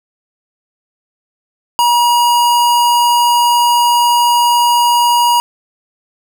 square tone, 957 Hz, A#5, 45 cents sharp, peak -9 dBFS, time 1.79-5.4 s, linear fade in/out 0 ms, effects none

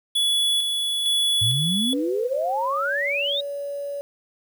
square tone with tremolo, 3410 Hz, G#7, 45 cents sharp, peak -19 dBFS, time 0.15-1.94 s, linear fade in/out 10 ms, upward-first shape square, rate 1.1 Hz, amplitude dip 35%
sine exponential sweep, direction up, 104.7 to 3854 Hz, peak -22 dBFS, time 1.41-3.41 s, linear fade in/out 10 ms
sine tone with pitch glide, 493.9 to 567.3 Hz, B4 to C#5, 0 to +40 cents, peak -27 dBFS, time 1.93-4.01 s, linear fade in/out 0 ms, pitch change +240 cents, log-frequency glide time 2.04-2.94 s
effects 8-bit

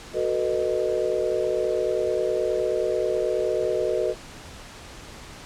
sine chord, B dominant seventh, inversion second, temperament just, 370.4 / 444.5 / 493.9 / 617.4 Hz, F#4 / A4 / B4 / D#5, +2 / +18 / 0 / -14 cents, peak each -27 dBFS, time 0.13-4.15 s, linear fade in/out 50 ms, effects pink hiss -42 dBFS RMS until 5.45 s + low-pass 8000 Hz 12 dB/octave

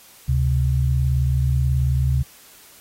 sine tone pair together, 71.5 / 130 Hz, D2 / C3, -46 / -11 cents, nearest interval minor seventh, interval 1035 cents, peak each -19 dBFS, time 0.28-2.23 s, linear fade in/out 10 ms, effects white hiss -48 dBFS RMS until 2.8 s + AAC 48 kbps

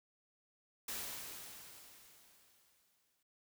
white noise with exponential decay, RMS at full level -41 dBFS, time 0.88-3.23 s, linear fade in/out 5 ms, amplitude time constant 510 ms, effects none

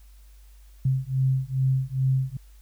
sine beating tone pair, 130.9 / 133.3 Hz, C3 / C3, +1 / +33 cents, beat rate 2.4 Hz, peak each -24 dBFS, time 0.85-2.37 s, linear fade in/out 5 ms, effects added 50 Hz sine -47 dBFS peak until 2.61 s + white hiss -62 dBFS RMS until 2.61 s

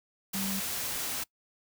sine tone in noise, 194.8 Hz, G3, 11 cents flat, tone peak -33 dBFS, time 0.34-0.6 s, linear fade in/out 10 ms, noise white, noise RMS -34 dBFS, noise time 0.33-1.24 s, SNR -2 dB, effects noise-tail reverb RT60 0.1 s tail -23 dB re dry

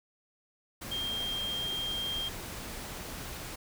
sine tone in noise, 3200 Hz, G7, 35 cents sharp, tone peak -32 dBFS, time 0.91-2.29 s, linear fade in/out 10 ms, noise pink, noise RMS -41 dBFS, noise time 0.81-3.56 s, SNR +6 dB, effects none

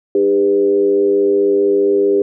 sine tone with frequency modulation, 400.6 Hz, G4, 38 cents sharp, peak -10 dBFS, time 0.15-2.22 s, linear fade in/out 2 ms, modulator 95.4 Hz, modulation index 0.69, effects none

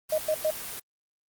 white noise, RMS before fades -37 dBFS, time 0.09-0.8 s, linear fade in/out 10 ms
sine tone bursts, 622.3 Hz, D#5, in tune, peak -22 dBFS, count 3, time 0.12-0.506 s, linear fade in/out 5 ms, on 62 ms, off 100 ms
effects Opus 24 kbps

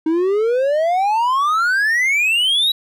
triangle exponential sweep, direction up, 311.1 to 3925 Hz, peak -12 dBFS, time 0.06-2.72 s, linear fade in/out 5 ms, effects none

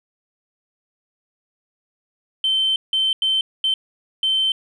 sine tone bursts at uneven times, 3094 Hz, G7, 23 cents flat, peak -15 dBFS, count 5, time 2.44-2.76 / 2.93-3.13 / 3.22-3.41 / 3.64-3.74 / 4.23-4.52 s, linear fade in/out 2 ms, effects tanh soft clip ceiling -12 dBFS

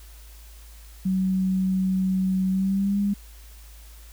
sine tone with pitch glide, 188.2 to 201.7 Hz, F#3 to G3, +30 to +50 cents, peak -20 dBFS, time 1.05-3.14 s, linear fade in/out 10 ms, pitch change +120 cents, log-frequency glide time 2.5-2.99 s, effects added 54 Hz sine -43 dBFS peak until 4.12 s + white hiss -52 dBFS RMS until 4.12 s

